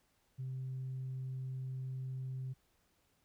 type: tone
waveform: sine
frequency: 130.4 Hz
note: C3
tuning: 5 cents flat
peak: -37 dBFS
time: 0.38-2.54 s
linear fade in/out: 20 ms
effects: tanh soft clip ceiling -35 dBFS + pink hiss -75 dBFS RMS until 3.24 s